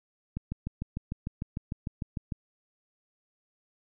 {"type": "click train", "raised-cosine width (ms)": 5, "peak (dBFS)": -20, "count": 14, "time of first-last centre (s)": [0.37, 2.322], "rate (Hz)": 6.66, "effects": []}